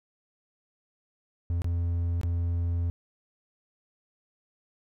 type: tone with dropouts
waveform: triangle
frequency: 85.7 Hz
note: F2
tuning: 32 cents flat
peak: -23 dBFS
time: 1.5-2.9 s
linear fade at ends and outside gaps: 0 ms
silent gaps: 1.619-1.644 / 2.213-2.233 s
effects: none